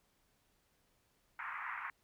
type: band-pass noise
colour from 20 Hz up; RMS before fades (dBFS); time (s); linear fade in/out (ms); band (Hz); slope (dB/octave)
pink; -43; 1.39-1.9; 2; 950 to 2200; 48
effects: pink hiss -75 dBFS RMS until 2.03 s